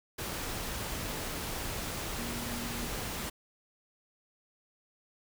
sine tone in noise, 236.8 Hz, A#3, 27 cents sharp, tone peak -40 dBFS, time 2.17-2.87 s, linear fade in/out 10 ms, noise pink, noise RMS -37 dBFS, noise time 0.18-3.3 s, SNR -6 dB, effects none

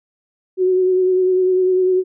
sine tone with vibrato, 370 Hz, F#4, in tune, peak -12 dBFS, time 0.57-2.04 s, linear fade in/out 50 ms, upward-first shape triangle, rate 10 Hz, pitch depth 29 cents each way, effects none

